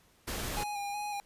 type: noise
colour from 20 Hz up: pink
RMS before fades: -36 dBFS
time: 0.27-0.64 s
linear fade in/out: 10 ms
type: tone with vibrato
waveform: square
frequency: 820 Hz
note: G#5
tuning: 22 cents flat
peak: -35 dBFS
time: 0.57-1.2 s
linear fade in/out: 0 ms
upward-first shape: square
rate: 2.7 Hz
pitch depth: 22 cents each way
effects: pink hiss -65 dBFS RMS until 1.25 s + resampled to 32000 Hz